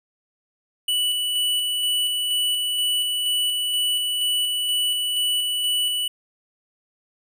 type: tone with tremolo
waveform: square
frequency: 2960 Hz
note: F#7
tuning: in tune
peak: -20 dBFS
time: 0.88-6.08 s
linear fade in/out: 5 ms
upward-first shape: square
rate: 2.1 Hz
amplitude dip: 25%
effects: none